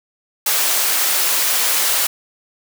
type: high-pass noise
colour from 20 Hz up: white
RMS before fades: -17 dBFS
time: 0.46-2.07 s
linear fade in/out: 5 ms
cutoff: 520 Hz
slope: 12 dB/octave
effects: none